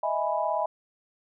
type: chord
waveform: sine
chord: E major seventh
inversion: third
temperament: equal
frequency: 622.3 / 659.3 / 830.6 / 987.8 Hz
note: D#5 / E5 / G#5 / B5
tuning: 0 / 0 / 0 / 0 cents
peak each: -30 dBFS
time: 0.03-0.66 s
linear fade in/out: 5 ms
effects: none